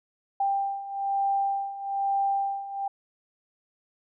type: beating tone pair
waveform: sine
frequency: 790 / 791.1 Hz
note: G5 / G5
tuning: +13 / +16 cents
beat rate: 1.1 Hz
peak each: -30 / -26 dBFS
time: 0.4-2.88 s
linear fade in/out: 5 ms
effects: none